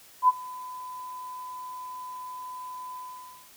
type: tone with ADSR envelope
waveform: sine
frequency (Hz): 1006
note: B5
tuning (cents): +32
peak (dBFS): -13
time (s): 0.22-3.5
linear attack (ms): 63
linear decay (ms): 30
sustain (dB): -23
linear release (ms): 540
effects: white hiss -53 dBFS RMS until 3.56 s